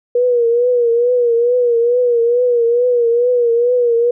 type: tone with vibrato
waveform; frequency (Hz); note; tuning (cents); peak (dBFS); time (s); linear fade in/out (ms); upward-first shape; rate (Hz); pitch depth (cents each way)
sine; 480.1; B4; -49; -10; 0.15-4.11; 5; triangle; 2.3; 74
effects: none